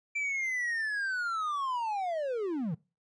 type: linear sweep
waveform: triangle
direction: down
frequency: 2349 to 138.59 Hz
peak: -28 dBFS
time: 0.15-2.75 s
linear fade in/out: 10 ms
effects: noise-tail reverb RT60 0.3 s tail -22 dB re dry + resampled to 22050 Hz